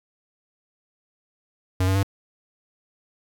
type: tone with pitch steps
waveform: square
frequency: 92.8 / 95.46 / 98.2 Hz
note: F#2 / G2 / G2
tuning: +6 / -45 / +4 cents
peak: -19 dBFS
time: 1.8-2.031 s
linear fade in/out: 5 ms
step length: 77 ms
effects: 9-bit